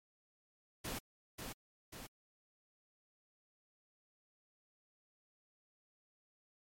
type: noise with echo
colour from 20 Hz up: pink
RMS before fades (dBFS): -42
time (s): 0.84-0.99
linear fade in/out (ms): 10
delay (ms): 540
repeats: 2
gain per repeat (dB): -4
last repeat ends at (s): 2.07
effects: MP3 64 kbps